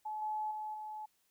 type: tone with level steps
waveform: sine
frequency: 857 Hz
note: A5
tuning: 46 cents flat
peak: -37 / -34 / -38 / -41 dBFS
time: 0.05-1.06 s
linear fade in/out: 10 ms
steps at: 0.22 / 0.51 / 0.74 s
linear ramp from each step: 2 ms
effects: white hiss -75 dBFS RMS until 1.3 s